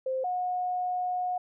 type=tone pair in turn; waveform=sine; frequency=522 / 726 Hz; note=C5 / F#5; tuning=-4 / -33 cents; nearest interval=tritone; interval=571 cents; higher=second; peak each=-27 dBFS; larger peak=neither; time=0.06-0.24 / 0.24-1.38 s; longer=second; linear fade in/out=5 ms; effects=none